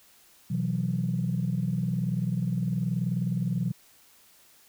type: chord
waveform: sine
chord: B suspended fourth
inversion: none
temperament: equal with one note detuned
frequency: 125.85 / 164.81 / 185 Hz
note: B2 / E3 / F#3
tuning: +33 / 0 / 0 cents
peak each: -29 dBFS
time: 0.5-3.72 s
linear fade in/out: 10 ms
effects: tanh soft clip ceiling -17 dBFS + white hiss -58 dBFS RMS until 4.68 s